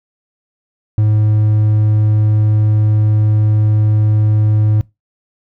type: tone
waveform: triangle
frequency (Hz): 106.8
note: G#2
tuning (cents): +49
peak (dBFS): -7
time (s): 0.98-4.81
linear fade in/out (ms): 0
effects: noise-tail reverb RT60 0.2 s tail -21 dB re dry